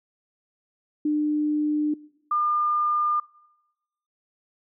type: tone pair in turn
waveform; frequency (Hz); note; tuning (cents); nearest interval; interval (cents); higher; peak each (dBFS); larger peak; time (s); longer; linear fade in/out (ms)
sine; 300 / 1205.2; D4 / D6; +37 / +44; 2 octaves; 2407; second; -20; neither; 1.05-1.94 / 2.31-3.2; neither; 5
effects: noise-tail reverb RT60 1.0 s tail -24 dB re dry